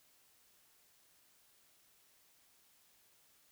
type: silence
effects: white hiss -69 dBFS RMS until 3.51 s